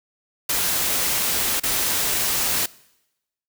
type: noise with dropouts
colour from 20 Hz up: white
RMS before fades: -22 dBFS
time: 0.49-2.66 s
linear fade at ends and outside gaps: 5 ms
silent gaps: 1.599-1.634 s
effects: noise-tail reverb RT60 0.9 s tail -22 dB re dry